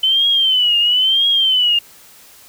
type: tone with vibrato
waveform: sine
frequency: 3049 Hz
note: G7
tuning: 49 cents flat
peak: -11 dBFS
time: 0.03-1.79 s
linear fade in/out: 5 ms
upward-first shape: triangle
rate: 1 Hz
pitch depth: 140 cents each way
effects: white hiss -44 dBFS RMS until 2.48 s